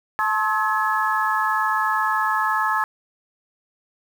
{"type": "tone cluster", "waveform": "sine", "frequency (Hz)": [871, 1069, 1290, 1697], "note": ["A5", "C6", "E6", "G#6"], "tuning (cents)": [-18, 37, -38, 37], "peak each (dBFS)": -24, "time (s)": [0.19, 2.84], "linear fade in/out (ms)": 0, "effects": ["7-bit"]}